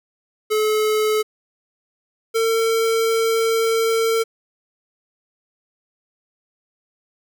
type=tone pair in turn; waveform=square; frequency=430 / 451.9 Hz; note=A4 / A4; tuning=-40 / +46 cents; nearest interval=minor second; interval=86 cents; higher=second; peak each=-17 dBFS; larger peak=neither; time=0.5-1.23 / 2.34-4.24 s; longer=second; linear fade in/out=20 ms; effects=none